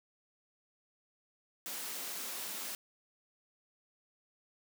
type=high-pass noise; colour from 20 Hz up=white; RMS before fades=-41 dBFS; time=1.66-2.75 s; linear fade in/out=0 ms; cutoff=170 Hz; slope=96 dB/octave; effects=none